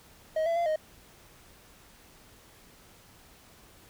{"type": "tone with pitch steps", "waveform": "triangle", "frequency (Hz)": [631, 670, 686, 622], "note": ["D#5", "E5", "F5", "D#5"], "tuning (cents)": [24, 28, -31, -1], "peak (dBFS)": -23, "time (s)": [0.36, 0.76], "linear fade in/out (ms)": 5, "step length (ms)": 100, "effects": ["pink hiss -56 dBFS RMS until 3.89 s"]}